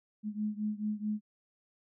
sine beating tone pair, 210 / 214.6 Hz, G#3 / A3, +19 / -43 cents, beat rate 4.6 Hz, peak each -34 / -36 dBFS, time 0.23-1.21 s, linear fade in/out 50 ms, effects none

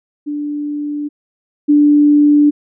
sine tone pair in turn, 293.7 / 293.7 Hz, D4 / D4, 0 / 0 cents, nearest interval unison, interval 0 cents, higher neither, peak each -18 / -6 dBFS, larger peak second, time 0.26-1.09 / 1.68-2.51 s, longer neither, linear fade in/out 20 ms, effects none

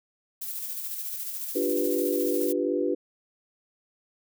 violet noise with tremolo, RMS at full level -33 dBFS, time 0.41-2.53 s, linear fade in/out 10 ms, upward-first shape square, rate 14 Hz, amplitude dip 30%
sine chord, G dominant seventh, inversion second, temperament equal, 293.7 / 349.2 / 392 / 493.9 Hz, D4 / F4 / G4 / B4, 0 / 0 / 0 / 0 cents, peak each -29 dBFS, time 1.55-2.95 s, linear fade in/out 10 ms
effects none

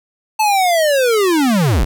square linear sweep, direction down, 880 to 34 Hz, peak -12 dBFS, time 0.39-1.85 s, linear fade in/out 10 ms, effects 8-bit

